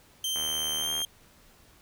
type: tone with pitch glide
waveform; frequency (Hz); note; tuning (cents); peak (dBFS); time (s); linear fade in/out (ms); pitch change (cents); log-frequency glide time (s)
sawtooth; 3130 to 3192; G7 to G7; -3 to +31; -25; 0.24-1.05; 2; +34; 0.76-0.94
type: click train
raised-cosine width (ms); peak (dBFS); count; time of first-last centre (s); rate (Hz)
0.5; -25; 52; 0.36-1.017; 77.6
effects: pink hiss -58 dBFS RMS until 1.81 s